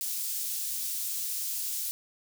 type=high-pass noise; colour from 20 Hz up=white; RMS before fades=-33 dBFS; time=0.01-1.91 s; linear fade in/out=0 ms; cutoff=5200 Hz; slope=12 dB/octave; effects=none